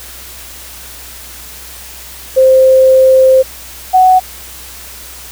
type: tone pair in turn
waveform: sine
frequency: 523.3 / 743.7 Hz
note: C5 / F#5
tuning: 0 / +9 cents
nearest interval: tritone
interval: 609 cents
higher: second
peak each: -3 dBFS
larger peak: neither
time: 2.36-3.43 / 3.93-4.2 s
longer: first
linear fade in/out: 20 ms
effects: added 62 Hz sine -37 dBFS peak until 5.31 s + white hiss -31 dBFS RMS until 5.31 s